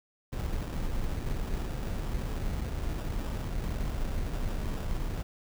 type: noise with sample-and-hold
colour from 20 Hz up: brown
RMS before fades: -32 dBFS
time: 0.32-5.23 s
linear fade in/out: 10 ms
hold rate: 2100 Hz
effects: none